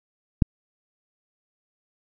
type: click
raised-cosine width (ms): 5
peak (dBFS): -3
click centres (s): 0.422
effects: none